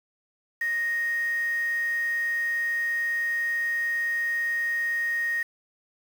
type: tone with quantisation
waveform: sine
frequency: 1864.7 Hz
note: A#6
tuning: in tune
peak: -24 dBFS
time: 0.61-5.43 s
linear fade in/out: 5 ms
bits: 7
effects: none